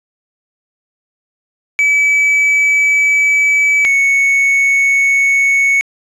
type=tone pair in turn; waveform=triangle; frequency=2293 / 2216 Hz; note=D7 / C#7; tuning=-42 / -1 cents; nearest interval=minor second; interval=59 cents; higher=first; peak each=-7 dBFS; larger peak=neither; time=1.79-3.85 / 3.85-5.81 s; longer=first; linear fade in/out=0 ms; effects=resampled to 24000 Hz + 8-bit